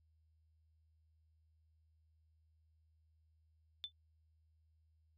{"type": "tone with exponential decay", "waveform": "sine", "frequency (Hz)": 3520, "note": "A7", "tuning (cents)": 0, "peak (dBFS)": -36, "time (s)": [3.84, 3.92], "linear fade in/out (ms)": 0, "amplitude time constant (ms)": 16, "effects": ["added 79 Hz sine -70 dBFS peak until 5.17 s"]}